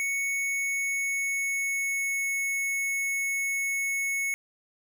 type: tone with pitch glide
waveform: square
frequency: 2217 to 2203 Hz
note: C#7 to C#7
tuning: 0 to -11 cents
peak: -27 dBFS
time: 0-4.34 s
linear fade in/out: 0 ms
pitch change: -11 cents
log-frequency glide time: 0.24-2.33 s
effects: none